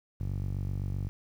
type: tone with band-pass filter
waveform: sawtooth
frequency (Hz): 47.77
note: G1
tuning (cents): -44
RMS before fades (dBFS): -33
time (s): 0.2-1.09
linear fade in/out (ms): 0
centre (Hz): 110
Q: 1.8
effects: 10-bit